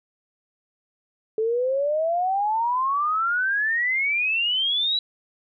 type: exponential sweep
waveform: sine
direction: up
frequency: 431.6 to 3951 Hz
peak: -20 dBFS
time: 1.38-4.99 s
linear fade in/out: 2 ms
effects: none